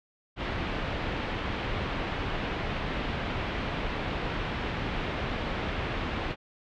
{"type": "low-pass noise", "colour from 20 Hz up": "pink", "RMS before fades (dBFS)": -32, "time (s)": [0.36, 6.36], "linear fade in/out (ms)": 50, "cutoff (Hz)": 3300, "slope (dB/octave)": 24, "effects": []}